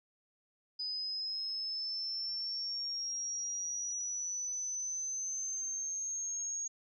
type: linear sweep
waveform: sine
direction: up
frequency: 4978 to 6600 Hz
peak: -35 dBFS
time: 0.79-6.68 s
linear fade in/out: 10 ms
effects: none